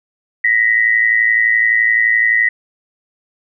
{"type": "tone pair together", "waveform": "sine", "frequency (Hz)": [1878, 1989.7], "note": ["A#6", "B6"], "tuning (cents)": [12, 12], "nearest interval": "minor second", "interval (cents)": 100, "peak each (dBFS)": -13, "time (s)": [0.44, 2.49], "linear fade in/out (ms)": 5, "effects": []}